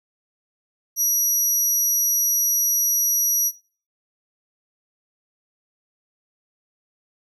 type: tone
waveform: 30% pulse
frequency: 5800 Hz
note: F#8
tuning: 35 cents flat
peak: -13 dBFS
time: 0.96-3.52 s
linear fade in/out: 50 ms
effects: noise-tail reverb RT60 0.4 s tail -20 dB re dry